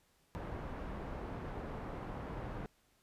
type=low-pass noise; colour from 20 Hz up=pink; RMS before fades=-43 dBFS; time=0.35-2.66 s; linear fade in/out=0 ms; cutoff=1200 Hz; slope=12 dB/octave; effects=pink hiss -72 dBFS RMS until 3.02 s + resampled to 32000 Hz